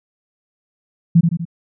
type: tone with echo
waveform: sine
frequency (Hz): 168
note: E3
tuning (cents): +33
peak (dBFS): -6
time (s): 1.15-1.21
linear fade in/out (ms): 10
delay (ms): 81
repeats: 3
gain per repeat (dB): -5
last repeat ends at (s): 1.453
effects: none